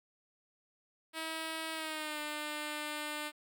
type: tone with pitch glide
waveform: 5% pulse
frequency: 321.4 to 299.9 Hz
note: E4 to D4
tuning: -44 to +36 cents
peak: -26 dBFS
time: 1.13-3.32 s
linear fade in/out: 50 ms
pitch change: -120 cents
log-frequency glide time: 1.73-2.19 s
effects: none